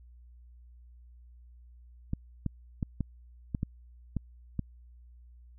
clicks, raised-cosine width 5 ms, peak -18 dBFS, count 8, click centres 2.134 / 2.463 / 2.828 / 3.007 / 3.548 / 3.631 / 4.167 / 4.593 s, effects added 60 Hz sine -51 dBFS peak until 5.58 s

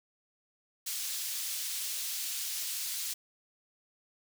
pink high-pass noise, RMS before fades -36 dBFS, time 0.86-3.14 s, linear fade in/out 10 ms, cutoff 4200 Hz, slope 12 dB/octave, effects none

